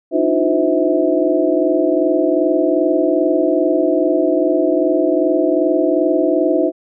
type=tone cluster; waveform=sine; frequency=295.3 / 317.8 / 358.1 / 514 / 649 Hz; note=D4 / D#4 / F4 / C5 / E5; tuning=+10 / +37 / +43 / -31 / -27 cents; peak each=-20 / -18 / -18 / -20 / -18 dBFS; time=0.11-6.72 s; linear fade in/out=50 ms; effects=none